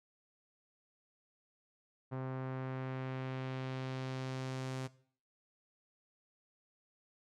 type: tone with low-pass filter sweep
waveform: sawtooth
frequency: 130.81 Hz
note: C3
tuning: in tune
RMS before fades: -40 dBFS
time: 2.11-4.88 s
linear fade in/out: 20 ms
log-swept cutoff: 1200 to 8200 Hz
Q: 1
effects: noise-tail reverb RT60 0.5 s tail -18 dB re dry